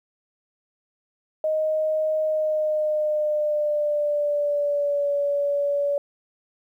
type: tone with pitch glide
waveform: sine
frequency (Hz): 623 to 571.3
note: D#5 to D5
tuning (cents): +2 to -48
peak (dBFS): -20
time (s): 1.44-5.98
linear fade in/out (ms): 2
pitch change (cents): -150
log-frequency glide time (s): 2.23-5.1
effects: 10-bit